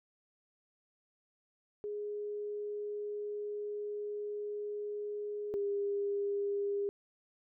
sine tone pair in turn, 415.3 / 403.7 Hz, G#4 / G#4, 0 / -49 cents, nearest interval unison, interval 49 cents, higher first, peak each -36 / -31 dBFS, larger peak second, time 1.84-5.54 / 5.54-6.89 s, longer first, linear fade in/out 0 ms, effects none

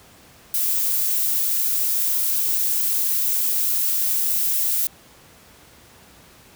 violet noise, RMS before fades -21 dBFS, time 0.54-4.87 s, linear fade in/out 2 ms, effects pink hiss -49 dBFS RMS until 6.55 s + high-pass 60 Hz 12 dB/octave

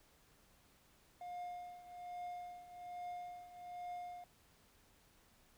triangle tone with tremolo, 711 Hz, F5, 31 cents sharp, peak -40 dBFS, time 1.21-4.24 s, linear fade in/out 2 ms, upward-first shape triangle, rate 1.2 Hz, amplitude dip 80%, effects pink hiss -69 dBFS RMS until 5.57 s

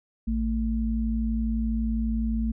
sine tone pair together, 55.95 / 223.8 Hz, A1 / A3, +30 / +30 cents, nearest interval 2 octaves, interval 2400 cents, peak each -26 dBFS, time 0.27-2.52 s, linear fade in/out 10 ms, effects none

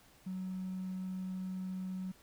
triangle tone with hard clipping, 186.4 Hz, F#3, 13 cents sharp, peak -37 dBFS, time 0.26-2.12 s, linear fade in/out 10 ms, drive 3 dB, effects pink hiss -63 dBFS RMS until 2.22 s

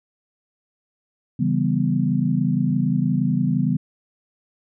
sine chord, C# half-diminished seventh, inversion none, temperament equal, 138.59 / 164.81 / 196 / 246.9 Hz, C#3 / E3 / G3 / B3, 0 / 0 / 0 / 0 cents, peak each -23 dBFS, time 1.39-3.77 s, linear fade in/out 10 ms, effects none

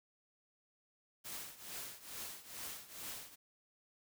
white noise with tremolo, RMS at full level -44 dBFS, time 1.24-3.36 s, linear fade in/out 20 ms, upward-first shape triangle, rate 2.3 Hz, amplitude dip 85%, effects none

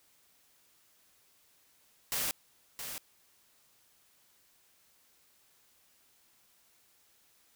white noise with echo, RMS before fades -33 dBFS, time 2.12-2.31 s, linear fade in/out 0 ms, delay 670 ms, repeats 1, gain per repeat -8 dB, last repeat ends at 2.98 s, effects white hiss -67 dBFS RMS until 7.55 s

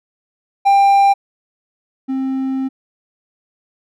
triangle tone pair in turn, 794 / 265 Hz, G5 / C4, +22 / +22 cents, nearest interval octave + perfect fifth, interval 1900 cents, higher first, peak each -6 / -15 dBFS, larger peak first, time 0.65-1.14 / 2.08-2.69 s, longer second, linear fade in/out 20 ms, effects none

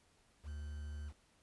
triangle tone with quantisation, 73.9 Hz, D2, 11 cents sharp, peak -40 dBFS, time 0.43-1.13 s, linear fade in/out 50 ms, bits 10, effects pink hiss -71 dBFS RMS until 1.42 s + resampled to 24000 Hz

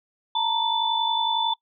sine tone cluster, 896 / 947 / 3497 Hz, A5 / A#5 / A7, +31 / +27 / -11 cents, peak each -25 dBFS, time 0.35-1.54 s, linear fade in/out 5 ms, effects noise-tail reverb RT60 0.1 s tail -24 dB re dry

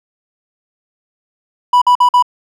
triangle tone bursts, 985 Hz, B5, 5 cents flat, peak -4 dBFS, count 4, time 1.73-2.225 s, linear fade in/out 5 ms, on 87 ms, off 49 ms, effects none

